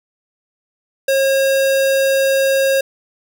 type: tone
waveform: square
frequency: 541 Hz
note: C#5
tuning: 42 cents flat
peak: -13 dBFS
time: 1.08-2.81 s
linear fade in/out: 5 ms
effects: none